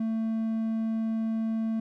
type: tone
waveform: triangle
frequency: 223.2 Hz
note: A3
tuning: 25 cents sharp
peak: -24 dBFS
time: 0-1.8 s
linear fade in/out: 5 ms
effects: none